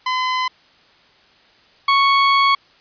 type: tone pair in turn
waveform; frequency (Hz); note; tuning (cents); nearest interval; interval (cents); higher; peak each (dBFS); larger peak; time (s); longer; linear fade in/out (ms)
sawtooth; 1019 / 1108; C6 / C#6; -46 / -1; minor second; 145; second; -14 / -8; second; 0.06-0.48 / 1.88-2.55; second; 5
effects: white hiss -52 dBFS RMS until 2.8 s + resampled to 11025 Hz